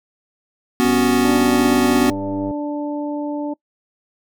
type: chord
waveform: square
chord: B suspended second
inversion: none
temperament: equal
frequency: 246.9 / 277.2 / 370 Hz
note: B3 / C#4 / F#4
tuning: 0 / 0 / 0 cents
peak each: -17 / -20 / -20 dBFS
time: 0.8-2.1 s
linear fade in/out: 0 ms
type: click train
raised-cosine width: 2 ms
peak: -18 dBFS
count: 165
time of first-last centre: 0.85-2.51 s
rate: 98.8 Hz
type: harmonic tone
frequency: 293.7 Hz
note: D4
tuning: in tune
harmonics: 1 / 2 / 3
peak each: -22 / -28 / -32 dBFS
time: 1.24-3.54 s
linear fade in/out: 10 ms
effects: noise-tail reverb RT60 0.1 s tail -23 dB re dry